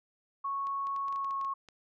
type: tone with pitch glide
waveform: sine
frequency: 1105 to 1093.6 Hz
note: C#6 to C#6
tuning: -6 to -24 cents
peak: -31 dBFS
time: 0.44-1.54 s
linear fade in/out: 10 ms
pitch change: -18 cents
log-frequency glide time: 1.12-1.43 s
type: clicks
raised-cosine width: 0.2 ms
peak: -35 dBFS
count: 11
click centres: 0.67 / 0.87 / 0.963 / 1.083 / 1.126 / 1.16 / 1.246 / 1.309 / 1.413 / 1.448 / 1.687 s
effects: none